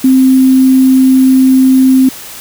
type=tone with sample-and-hold; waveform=sine; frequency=261.6 Hz; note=C4; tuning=in tune; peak=-3 dBFS; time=0.04-2.09 s; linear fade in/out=5 ms; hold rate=11025 Hz; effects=white hiss -28 dBFS RMS until 2.4 s